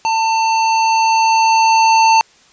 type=tone with level ramp; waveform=square; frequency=895 Hz; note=A5; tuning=29 cents sharp; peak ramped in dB=-14 to -8 dBFS; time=0.05-2.21 s; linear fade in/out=0 ms; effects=white hiss -49 dBFS RMS until 2.52 s + resampled to 16000 Hz

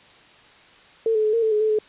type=tone with pitch steps; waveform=sine; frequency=449.2 / 431.7 / 428.5 / 460.2 / 440.2 / 423.2 / 434.6 / 428.1 Hz; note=A4 / A4 / A4 / A#4 / A4 / G#4 / A4 / A4; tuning=+36 / -33 / -46 / -22 / +1 / +33 / -21 / -47 cents; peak=-17 dBFS; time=1.06-1.788 s; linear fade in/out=2 ms; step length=91 ms; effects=white hiss -50 dBFS RMS until 1.88 s + resampled to 8000 Hz

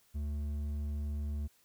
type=tone with hard clipping; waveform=sine; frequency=73.42 Hz; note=D2; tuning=in tune; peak=-35 dBFS; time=0.14-1.48 s; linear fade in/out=20 ms; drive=6 dB; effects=white hiss -68 dBFS RMS until 1.64 s

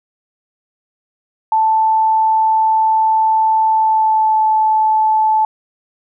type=tone with pitch glide; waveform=sine; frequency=880 to 870.4 Hz; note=A5 to A5; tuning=0 to -19 cents; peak=-10 dBFS; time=1.52-5.45 s; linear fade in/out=2 ms; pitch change=-19 cents; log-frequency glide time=3.69-4.42 s; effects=none

